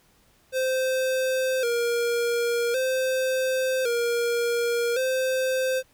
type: tone with vibrato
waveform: square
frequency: 495.5 Hz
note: B4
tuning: 6 cents sharp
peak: -23 dBFS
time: 0.52-5.83 s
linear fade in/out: 50 ms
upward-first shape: square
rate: 0.45 Hz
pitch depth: 82 cents each way
effects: pink hiss -61 dBFS RMS until 5.93 s